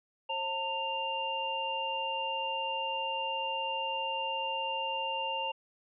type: tone cluster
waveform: sine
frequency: 537 / 902 / 2792 Hz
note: C5 / A5 / F7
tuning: +45 / +43 / -1 cents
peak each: -39 / -34 / -35 dBFS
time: 0.29-5.52 s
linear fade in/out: 10 ms
effects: none